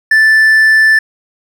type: tone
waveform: triangle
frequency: 1760 Hz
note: A6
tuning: in tune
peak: -3 dBFS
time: 0.11-0.99 s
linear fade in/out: 5 ms
effects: none